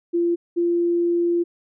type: tone pair in turn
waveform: sine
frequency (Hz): 343.3 / 344.5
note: F4 / F4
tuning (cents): -30 / -24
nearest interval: unison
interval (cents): 6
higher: second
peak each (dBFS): -17 / -17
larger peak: neither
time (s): 0.13-0.36 / 0.56-1.44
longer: second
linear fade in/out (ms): 20
effects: none